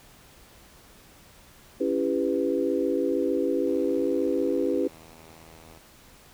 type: chord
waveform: sine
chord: C# half-diminished seventh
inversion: none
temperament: just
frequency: 277.2 / 332.6 / 399.1 / 498.9 Hz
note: C#4 / E4 / G4 / B4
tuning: 0 / +16 / +31 / +17 cents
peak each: -28 dBFS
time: 1.8-4.88 s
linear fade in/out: 10 ms
type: tone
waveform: 5% pulse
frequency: 80.9 Hz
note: E2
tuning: 32 cents flat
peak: -38 dBFS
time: 3.66-5.78 s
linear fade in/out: 5 ms
effects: pink hiss -53 dBFS RMS until 6.33 s